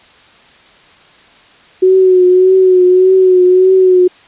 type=tone with vibrato; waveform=sine; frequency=370 Hz; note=F#4; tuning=in tune; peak=-4 dBFS; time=1.82-4.08 s; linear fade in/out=10 ms; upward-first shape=triangle; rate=1.7 Hz; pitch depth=43 cents each way; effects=white hiss -43 dBFS RMS until 4.27 s + resampled to 8000 Hz